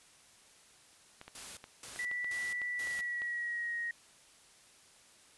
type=clicks; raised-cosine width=0.3 ms; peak=-31 dBFS; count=10; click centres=1.214 / 1.28 / 1.641 / 1.961 / 2.114 / 2.245 / 2.617 / 2.872 / 2.991 / 3.219 s
type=noise bursts; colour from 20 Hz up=white; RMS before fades=-46 dBFS; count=4; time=1.35-3.01 s; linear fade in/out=2 ms; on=220 ms; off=260 ms
type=tone with pitch glide; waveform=sine; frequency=1962 to 1879.9 Hz; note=B6 to A#6; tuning=-12 to +14 cents; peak=-34 dBFS; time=1.99-3.91 s; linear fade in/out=2 ms; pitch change=-74 cents; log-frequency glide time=2.75-3.78 s
effects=white hiss -61 dBFS RMS until 5.37 s + resampled to 24000 Hz